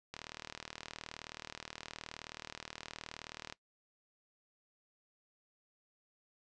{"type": "click train", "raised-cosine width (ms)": 0.2, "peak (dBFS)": -25, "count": 133, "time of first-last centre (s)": [0.14, 3.525], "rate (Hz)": 39, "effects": ["noise-tail reverb RT60 0.1 s tail -19 dB re dry", "resampled to 22050 Hz"]}